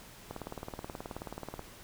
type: click train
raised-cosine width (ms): 1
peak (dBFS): -25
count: 25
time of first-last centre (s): 0.31-1.593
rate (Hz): 18.7
effects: pink hiss -52 dBFS RMS until 1.83 s